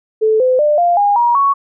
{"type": "tone with pitch steps", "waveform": "sine", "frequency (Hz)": [436.7, 510.4, 596.5, 697.2, 814.9, 952.4, 1113.2], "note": ["A4", "C5", "D5", "F5", "G#5", "A#5", "C#6"], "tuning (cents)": [-13, -43, 27, -3, -33, 37, 7], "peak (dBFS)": -9, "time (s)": [0.21, 1.54], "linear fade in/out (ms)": 20, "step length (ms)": 190, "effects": []}